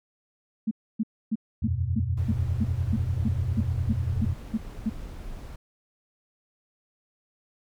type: tone bursts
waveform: sine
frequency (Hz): 220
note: A3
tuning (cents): 0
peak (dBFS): -22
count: 14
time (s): 0.67-4.898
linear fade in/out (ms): 10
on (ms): 42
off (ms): 280
type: chord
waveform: sine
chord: E suspended second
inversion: none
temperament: equal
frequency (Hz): 82.41 / 92.5 / 123.47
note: E2 / F#2 / B2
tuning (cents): 0 / 0 / 0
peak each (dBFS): -29 / -28 / -29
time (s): 1.62-4.34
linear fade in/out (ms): 10
type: noise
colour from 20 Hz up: brown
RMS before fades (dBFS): -39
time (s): 2.17-5.56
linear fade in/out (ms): 5
effects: none